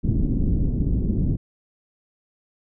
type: low-pass noise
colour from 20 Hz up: pink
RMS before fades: -21 dBFS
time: 0.03-1.37 s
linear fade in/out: 20 ms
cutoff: 290 Hz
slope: 24 dB/octave
effects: none